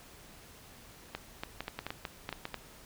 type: clicks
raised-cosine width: 0.3 ms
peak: -20 dBFS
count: 12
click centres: 1.15 / 1.435 / 1.606 / 1.681 / 1.79 / 1.866 / 1.905 / 2.052 / 2.291 / 2.327 / 2.454 / 2.543 s
effects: pink hiss -54 dBFS RMS until 2.85 s